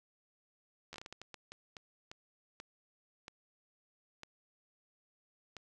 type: slowing click train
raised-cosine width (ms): 0.2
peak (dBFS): -29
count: 16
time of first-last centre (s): 0.93-5.567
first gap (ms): 12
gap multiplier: 1.4
effects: none